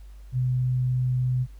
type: tone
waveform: sine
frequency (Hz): 126.7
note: B2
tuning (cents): +45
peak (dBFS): -21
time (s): 0.32-1.47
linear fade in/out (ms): 50
effects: added 50 Hz sine -41 dBFS peak until 1.59 s + pink hiss -62 dBFS RMS until 1.59 s